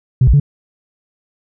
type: tone with pitch steps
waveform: sine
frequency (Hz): 127 / 59.1 / 143.3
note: B2 / A#1 / D3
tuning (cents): +49 / +24 / -42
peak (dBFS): -5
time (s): 0.21-0.399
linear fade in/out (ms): 5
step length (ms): 63
effects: tanh soft clip ceiling -2 dBFS